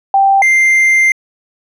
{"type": "tone pair in turn", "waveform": ["sine", "triangle"], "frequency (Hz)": [784, 2093], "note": ["G5", "C7"], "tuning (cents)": [0, 0], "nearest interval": "octave + perfect fourth", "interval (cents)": 1700, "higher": "second", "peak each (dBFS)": [-6, -5], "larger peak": "second", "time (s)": [[0.14, 0.42], [0.42, 1.12]], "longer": "second", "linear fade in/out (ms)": 2, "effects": ["resampled to 32000 Hz"]}